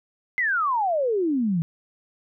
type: exponential sweep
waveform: sine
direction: down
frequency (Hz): 2093 to 156.6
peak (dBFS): -20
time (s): 0.38-1.62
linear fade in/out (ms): 0
effects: none